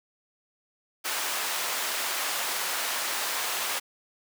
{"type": "high-pass noise", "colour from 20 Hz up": "pink", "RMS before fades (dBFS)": -30, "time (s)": [1.04, 3.8], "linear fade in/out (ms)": 20, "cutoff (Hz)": 820, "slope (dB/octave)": 12, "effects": []}